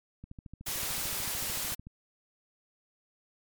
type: click train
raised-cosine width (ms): 5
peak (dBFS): -32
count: 23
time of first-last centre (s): 0.24-1.87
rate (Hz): 13.5
type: noise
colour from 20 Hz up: white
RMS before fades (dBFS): -34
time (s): 0.66-1.75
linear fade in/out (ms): 10
effects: MP3 96 kbps